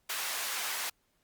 pink high-pass noise, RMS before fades -35 dBFS, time 0.09-0.9 s, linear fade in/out 10 ms, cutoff 1100 Hz, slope 12 dB/octave, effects pink hiss -74 dBFS RMS until 1.23 s + Opus 48 kbps

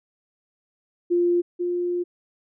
sine tone pair in turn, 349.2 / 352.6 Hz, F4 / F4, 0 / +17 cents, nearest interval unison, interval 17 cents, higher second, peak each -17 / -22 dBFS, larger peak first, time 1.1-1.42 / 1.59-2.04 s, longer second, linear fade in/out 20 ms, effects none

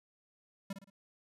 square tone with echo, 196 Hz, G3, in tune, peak -37 dBFS, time 0.7-0.73 s, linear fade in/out 5 ms, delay 57 ms, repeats 3, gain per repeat -8 dB, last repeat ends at 0.901 s, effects resampled to 32000 Hz

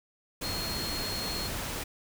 sine tone in noise, 4272 Hz, C8, 35 cents sharp, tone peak -35 dBFS, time 0.43-1.48 s, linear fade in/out 10 ms, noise pink, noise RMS -35 dBFS, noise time 0.41-1.84 s, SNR -3 dB, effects none

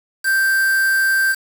triangle tone with quantisation, 1568 Hz, G6, in tune, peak -12 dBFS, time 0.23-1.36 s, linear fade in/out 50 ms, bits 4, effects none

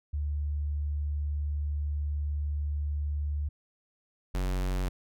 sine / square tone pair in turn, 73.42 / 46.25 Hz, D2 / F#1, 0 / 0 cents, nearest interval minor sixth, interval 800 cents, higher first, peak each -28 dBFS, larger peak neither, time 0.13-3.49 / 4.34-4.89 s, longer first, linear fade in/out 10 ms, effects none

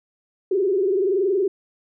sine tone with frequency modulation, 385.5 Hz, G4, 29 cents flat, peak -17 dBFS, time 0.51-1.48 s, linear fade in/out 5 ms, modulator 21.2 Hz, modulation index 1.3, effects none

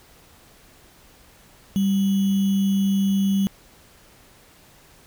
sine tone with sample-and-hold, 196 Hz, G3, in tune, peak -17 dBFS, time 1.76-3.47 s, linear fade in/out 0 ms, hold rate 3150 Hz, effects pink hiss -52 dBFS RMS until 5.06 s

